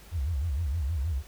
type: tone with vibrato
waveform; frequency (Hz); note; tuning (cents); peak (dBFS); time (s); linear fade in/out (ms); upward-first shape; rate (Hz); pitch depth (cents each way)
sine; 75.3; D2; +44; -26; 0.11-1.23; 50; sine; 6.4; 260
effects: added 50 Hz sine -51 dBFS peak until 1.27 s + pink hiss -53 dBFS RMS until 1.27 s